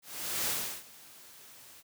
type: noise with ADSR envelope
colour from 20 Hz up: white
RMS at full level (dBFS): -31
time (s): 0.02-1.83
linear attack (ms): 450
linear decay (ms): 360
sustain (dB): -22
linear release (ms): 37
effects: high-pass 80 Hz 12 dB/octave